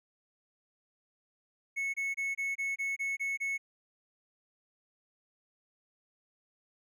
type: tone bursts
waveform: triangle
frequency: 2200 Hz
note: C#7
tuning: 14 cents flat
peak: -29 dBFS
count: 9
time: 1.76-3.58 s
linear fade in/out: 20 ms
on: 180 ms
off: 25 ms
effects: none